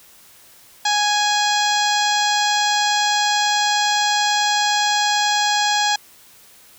harmonic tone, 830.6 Hz, G#5, in tune, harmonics 1 / 2 / 3 / 4 / 5 / 6 / 7 / 8 / 9, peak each -19 / -23 / -29 / -24 / -25 / -28 / -29 / -33 / -30 dBFS, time 0.85-5.96 s, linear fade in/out 5 ms, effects white hiss -48 dBFS RMS until 6.78 s

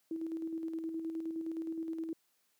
sine tone with tremolo, 325.2 Hz, E4, 23 cents flat, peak -34 dBFS, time 0.11-2.13 s, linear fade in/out 2 ms, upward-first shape square, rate 9.6 Hz, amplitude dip 40%, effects white hiss -75 dBFS RMS until 2.59 s + high-pass 150 Hz 12 dB/octave

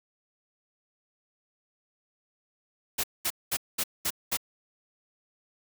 white noise bursts, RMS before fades -28 dBFS, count 6, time 2.98-4.372 s, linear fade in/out 10 ms, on 57 ms, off 210 ms, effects none

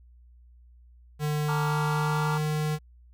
square tone with pitch glide, 150 to 152.62 Hz, D3 to D#3, +37 to -33 cents, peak -26 dBFS, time 1.19-2.79 s, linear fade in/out 50 ms, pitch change +30 cents, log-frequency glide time 1.63-2.36 s
triangle chord, Bb major seventh, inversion third, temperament just, 874.1 / 932.3 / 1165.4 / 1398.5 Hz, A5 / Bb5 / D6 / F6, -12 / 0 / -14 / +2 cents, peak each -33 dBFS, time 1.48-2.38 s, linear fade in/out 10 ms
effects added 60 Hz sine -51 dBFS peak until 3.13 s

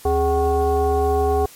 sine tone with frequency modulation, 415.3 Hz, G#4, in tune, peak -15 dBFS, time 0.05-1.46 s, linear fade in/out 5 ms, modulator 341 Hz, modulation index 1.2, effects white hiss -44 dBFS RMS until 1.55 s + MP3 64 kbps

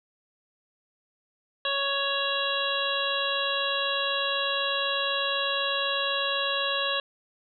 harmonic tone, 556 Hz, C#5, 5 cents sharp, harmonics 1 / 2 / 3 / 5 / 6 / 7, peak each -32 / -32 / -32 / -32 / -32 / -32 dBFS, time 1.65-7 s, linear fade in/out 2 ms, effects none

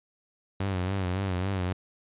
sawtooth tone with vibrato, 94 Hz, F#2, 28 cents sharp, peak -23 dBFS, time 0.6-1.73 s, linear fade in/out 5 ms, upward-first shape sine, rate 3.6 Hz, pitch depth 84 cents each way, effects resampled to 8000 Hz

